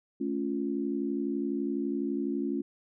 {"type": "chord", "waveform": "sine", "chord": "A augmented", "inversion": "none", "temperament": "equal with one note detuned", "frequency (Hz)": [217.3, 277.2, 349.2], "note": ["A3", "C#4", "E#4"], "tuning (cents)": [-21, 0, 0], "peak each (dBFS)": [-34, -31, -34], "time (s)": [0.2, 2.62], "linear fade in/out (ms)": 10, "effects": []}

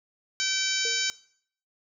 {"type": "harmonic tone", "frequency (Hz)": 770, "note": "G5", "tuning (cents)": -31, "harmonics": [2, 3, 4, 5, 6, 7, 8, 9], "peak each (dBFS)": [-33, -33, -33, -33, -33, -33, -33, -33], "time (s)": [0.4, 1.1], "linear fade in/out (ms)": 0}
{"type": "tone with exponential decay", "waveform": "sine", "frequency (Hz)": 462.6, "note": "A#4", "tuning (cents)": -13, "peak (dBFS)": -32, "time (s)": [0.85, 1.15], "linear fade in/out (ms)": 2, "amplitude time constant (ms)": 64}
{"effects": ["noise-tail reverb RT60 0.6 s tail -21 dB re dry"]}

